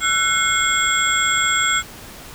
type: tone cluster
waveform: sine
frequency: 1342 / 1487 / 2154 / 3349 / 7570 Hz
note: E6 / F#6 / C7 / G#7 / A#8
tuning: +31 / +8 / +50 / +14 / +26 cents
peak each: -22 dBFS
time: 0-1.83 s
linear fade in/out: 50 ms
effects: pink hiss -38 dBFS RMS until 2.34 s